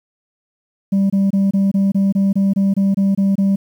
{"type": "tone bursts", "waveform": "sine", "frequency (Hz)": 196, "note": "G3", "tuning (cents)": 0, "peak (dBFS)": -9, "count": 13, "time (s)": [0.92, 3.56], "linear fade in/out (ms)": 10, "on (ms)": 180, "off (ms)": 25, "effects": ["tanh soft clip ceiling -11 dBFS", "8-bit"]}